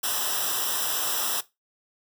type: noise with comb filter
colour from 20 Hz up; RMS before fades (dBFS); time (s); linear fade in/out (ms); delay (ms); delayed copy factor
white; -27; 0.03-1.41; 10; 0.45; -1
effects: noise-tail reverb RT60 0.2 s tail -17 dB re dry